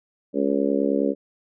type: harmonic tone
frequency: 69.7 Hz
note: C#2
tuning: 10 cents sharp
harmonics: 3 / 4 / 5 / 6 / 7 / 8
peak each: -27 / -23 / -29 / -26 / -27 / -28 dBFS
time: 0.33-1.15 s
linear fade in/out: 50 ms
effects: none